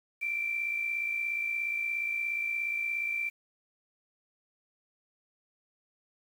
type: tone with amplitude modulation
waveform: sine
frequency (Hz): 2349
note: D7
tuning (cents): 0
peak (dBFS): -27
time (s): 0.21-3.3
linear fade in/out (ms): 20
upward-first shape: sine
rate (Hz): 57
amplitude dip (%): 50
effects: 9-bit